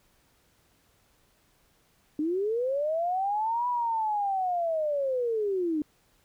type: linear two-way sweep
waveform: sine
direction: up then down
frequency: 292.8 to 987.8 to 292.8 Hz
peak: -25 dBFS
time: 2.19-5.82 s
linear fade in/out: 2 ms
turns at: 3.68 s
effects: pink hiss -66 dBFS RMS until 6.24 s